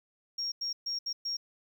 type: tone bursts at uneven times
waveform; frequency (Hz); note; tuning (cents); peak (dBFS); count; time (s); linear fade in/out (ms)
triangle; 5570; F8; -5; -28; 5; 0.38-0.52 / 0.61-0.73 / 0.86-0.99 / 1.06-1.13 / 1.25-1.37; 10
effects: tanh soft clip ceiling -29 dBFS + 11-bit